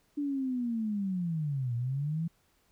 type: linear two-way sweep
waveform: sine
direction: down then up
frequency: 293.7 to 116.54 to 168.9 Hz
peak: -29 dBFS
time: 0.17-2.28 s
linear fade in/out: 10 ms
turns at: 1.75 s
effects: pink hiss -70 dBFS RMS until 2.71 s